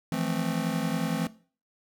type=chord; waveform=square; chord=F major seventh; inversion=third; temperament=just; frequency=163.7 / 174.61 / 218.3 / 261.9 Hz; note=E3 / F3 / A3 / C4; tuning=-12 / 0 / -13 / +2 cents; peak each=-33 dBFS; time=0.12-1.27 s; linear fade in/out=2 ms; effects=noise-tail reverb RT60 0.4 s tail -18 dB re dry